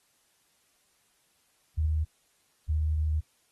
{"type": "tone pair in turn", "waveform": "sine", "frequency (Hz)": [77.78, 77.29], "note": ["D#2", "D#2"], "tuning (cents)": [0, -11], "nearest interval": "unison", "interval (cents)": 11, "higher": "first", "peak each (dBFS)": -24, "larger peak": "neither", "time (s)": [[1.77, 2.05], [2.68, 3.21]], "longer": "second", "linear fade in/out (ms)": 20, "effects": ["white hiss -69 dBFS RMS until 3.51 s", "AAC 32 kbps"]}